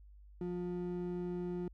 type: ring-modulated tone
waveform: triangle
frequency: 266.2 Hz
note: C4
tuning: 30 cents sharp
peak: -31 dBFS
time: 0.41-1.68 s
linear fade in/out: 2 ms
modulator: 89.4 Hz
effects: added 50 Hz sine -54 dBFS peak until 1.73 s